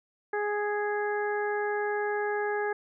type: harmonic tone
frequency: 415.3 Hz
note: G#4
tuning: in tune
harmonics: 1 / 2 / 3 / 4 / 5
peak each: -29 / -33 / -41 / -34 / -44 dBFS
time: 0.33-2.73 s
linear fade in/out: 5 ms
effects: none